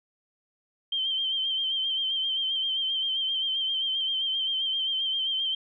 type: tone with vibrato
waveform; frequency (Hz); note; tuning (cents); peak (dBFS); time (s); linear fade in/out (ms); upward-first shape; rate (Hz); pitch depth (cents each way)
sine; 3136; G7; 0; -25; 0.92-5.55; 5; sine; 7.6; 43
effects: none